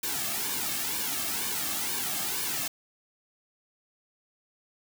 white noise with flanger, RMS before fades -31 dBFS, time 0.03-2.68 s, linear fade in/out 5 ms, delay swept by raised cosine 1.5 to 2.09 ms, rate 2.1 Hz, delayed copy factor -0.75, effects none

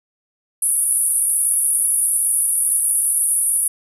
white band-pass noise, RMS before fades -18 dBFS, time 0.62-3.68 s, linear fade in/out 5 ms, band 9500 to 11000 Hz, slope 96 dB/octave, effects none

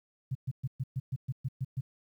sine tone bursts, 130.4 Hz, C3, 5 cents flat, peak -29 dBFS, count 10, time 0.31-1.81 s, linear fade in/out 10 ms, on 42 ms, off 120 ms, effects 11-bit

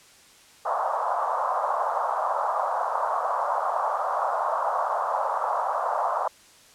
white band-pass noise, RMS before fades -26 dBFS, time 0.65-6.28 s, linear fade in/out 5 ms, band 580 to 1200 Hz, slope 48 dB/octave, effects white hiss -53 dBFS RMS until 6.74 s + low-pass 9000 Hz 12 dB/octave

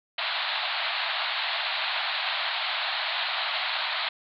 white band-pass noise, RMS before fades -29 dBFS, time 0.18-4.09 s, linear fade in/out 5 ms, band 620 to 4300 Hz, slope 96 dB/octave, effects none

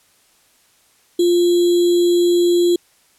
sine tone with sample-and-hold, 349.2 Hz, F4, in tune, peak -11 dBFS, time 1.19-2.76 s, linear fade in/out 5 ms, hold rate 3675 Hz, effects white hiss -56 dBFS RMS until 3.18 s + low-pass 12000 Hz 12 dB/octave

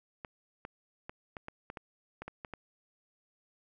clicks, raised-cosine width 0.5 ms, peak -26 dBFS, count 11, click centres 0.248 / 0.651 / 1.095 / 1.368 / 1.484 / 1.701 / 1.772 / 2.22 / 2.28 / 2.448 / 2.537 s, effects none

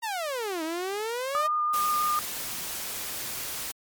sawtooth exponential two-way sweep, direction down then up, 950 to 311.1 to 633 Hz, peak -25 dBFS, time 0.02-1.48 s, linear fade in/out 20 ms, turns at 0.63 s
sine tone with vibrato, 1214 Hz, D#6, 43 cents flat, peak -23 dBFS, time 1.35-2.19 s, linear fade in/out 0 ms, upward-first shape square, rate 6.1 Hz, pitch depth 9 cents each way
white noise, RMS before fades -34 dBFS, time 1.73-3.72 s, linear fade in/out 10 ms
effects MP3 96 kbps

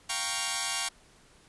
5% pulse chord, G half-diminished seventh, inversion third, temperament equal, 698.5 / 784 / 932.3 / 1108.7 Hz, F5 / G5 / Bb5 / Db6, 0 / 0 / 0 / 0 cents, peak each -26 / -23 / -24 / -21 dBFS, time 0.09-0.89 s, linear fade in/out 10 ms, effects pink hiss -59 dBFS RMS until 1.48 s + resampled to 24000 Hz

